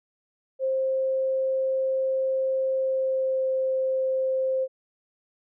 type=tone with pitch glide; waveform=sine; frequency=528 to 524.7 Hz; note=C5 to C5; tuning=+16 to +5 cents; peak=-22 dBFS; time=0.59-4.68 s; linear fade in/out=50 ms; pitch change=-11 cents; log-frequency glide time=2.75-3.52 s; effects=none